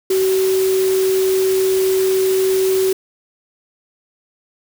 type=tone in noise; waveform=sine; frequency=379.1 Hz; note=F#4; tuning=42 cents sharp; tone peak=-13 dBFS; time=0.1-2.93 s; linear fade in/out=5 ms; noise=white; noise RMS=-27 dBFS; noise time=0.1-2.93 s; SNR=+11 dB; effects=none